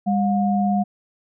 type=tone pair together; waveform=sine; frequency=200.9 / 716 Hz; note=G3 / F5; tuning=+43 / +43 cents; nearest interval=octave + minor seventh; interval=2200 cents; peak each=-18 / -22 dBFS; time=0.06-0.84 s; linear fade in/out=20 ms; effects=none